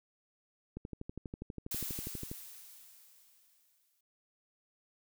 click train, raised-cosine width 3 ms, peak -28 dBFS, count 20, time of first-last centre 0.77-2.315 s, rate 12.3 Hz
blue noise with exponential decay, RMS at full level -37 dBFS, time 1.71-4.01 s, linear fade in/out 5 ms, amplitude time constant 500 ms
effects none

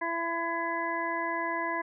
harmonic tone, 335.3 Hz, E4, 30 cents sharp, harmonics 1 / 2 / 3 / 5 / 6, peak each -37 / -36 / -32 / -36 / -37 dBFS, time 0.01-1.82 s, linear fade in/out 10 ms, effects none

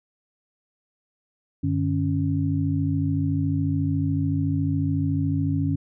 sine tone cluster, 95.6 / 149.5 / 276.6 Hz, G2 / D3 / C#4, -43 / +31 / -4 cents, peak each -25 dBFS, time 1.63-5.76 s, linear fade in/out 10 ms, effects none

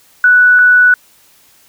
sine tone pair in turn, 1480 / 1480 Hz, F#6 / F#6, 0 / 0 cents, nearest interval unison, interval 0 cents, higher neither, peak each -4 dBFS, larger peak neither, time 0.24-0.59 / 0.59-0.94 s, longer neither, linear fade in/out 2 ms, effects white hiss -48 dBFS RMS until 1.68 s

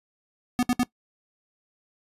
square tone bursts, 246.9 Hz, B3, in tune, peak -20 dBFS, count 3, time 0.59-0.832 s, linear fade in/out 0 ms, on 38 ms, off 64 ms, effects noise-tail reverb RT60 0.1 s tail -19 dB re dry + resampled to 32000 Hz

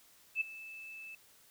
sine tone with ADSR envelope, 2627 Hz, E7, 7 cents flat, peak -27 dBFS, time 0.35-1.15 s, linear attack 59 ms, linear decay 10 ms, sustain -18 dB, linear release 3 ms, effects white hiss -63 dBFS RMS until 1.5 s

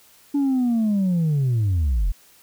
sine linear sweep, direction down, 289 to 36.71 Hz, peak -15 dBFS, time 0.34-2.12 s, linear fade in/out 10 ms, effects tanh soft clip ceiling -16 dBFS + white hiss -53 dBFS RMS until 2.42 s

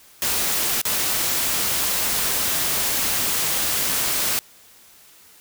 white noise with dropouts, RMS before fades -22 dBFS, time 0.22-4.39 s, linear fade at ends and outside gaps 0 ms, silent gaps 0.815-0.853 s, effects white hiss -50 dBFS RMS until 5.4 s

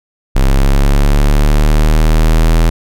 square linear sweep, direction up, 33.17 to 41.2 Hz, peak -7 dBFS, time 0.35-2.7 s, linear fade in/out 10 ms, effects none

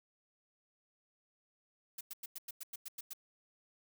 blue noise bursts, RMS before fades -44 dBFS, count 10, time 1.98-3.134 s, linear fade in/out 5 ms, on 29 ms, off 96 ms, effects none

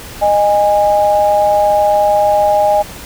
sine tone pair together, 615.3 / 822 Hz, D#5 / G#5, -19 / -18 cents, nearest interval perfect fourth, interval 501 cents, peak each -11 dBFS, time 0.21-2.83 s, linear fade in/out 20 ms, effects added 54 Hz sine -39 dBFS peak until 3.05 s + pink hiss -31 dBFS RMS until 3.05 s

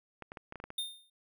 clicks, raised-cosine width 0.5 ms, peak -28 dBFS, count 8, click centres 0.223 / 0.319 / 0.372 / 0.524 / 0.557 / 0.601 / 0.64 / 0.704 s
square tone with exponential decay, 3634 Hz, A#7, 45 cents flat, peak -31 dBFS, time 0.78-1.1 s, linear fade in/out 5 ms, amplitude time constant 69 ms
effects none

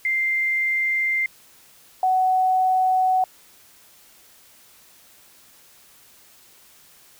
sine tone pair in turn, 2093 / 746.9 Hz, C7 / F#5, 0 / +16 cents, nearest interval octave + tritone, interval 1784 cents, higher first, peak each -19 / -16 dBFS, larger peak second, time 0.05-1.26 / 2.03-3.24 s, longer neither, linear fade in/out 2 ms, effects white hiss -52 dBFS RMS until 7.19 s

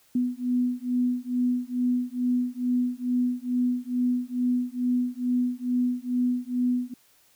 sine beating tone pair, 246.6 / 248.9 Hz, B3 / B3, -2 / +14 cents, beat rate 2.3 Hz, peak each -26 dBFS, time 0.15-6.94 s, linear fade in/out 5 ms, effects white hiss -61 dBFS RMS until 7.35 s

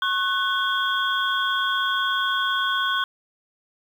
sine tone cluster, 1091 / 1494 / 3257 / 3461 Hz, C#6 / F#6 / G#7 / A7, -28 / +16 / -34 / -29 cents, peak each -25 / -24 / -27 / -32 dBFS, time 0.02-3.04 s, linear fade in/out 2 ms, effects 8-bit

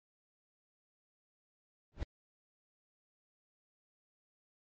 brown noise with exponential growth, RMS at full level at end -33 dBFS, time 1.92-2.03 s, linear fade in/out 0 ms, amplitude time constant 22 ms, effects low-pass 5000 Hz 12 dB/octave + MP3 32 kbps

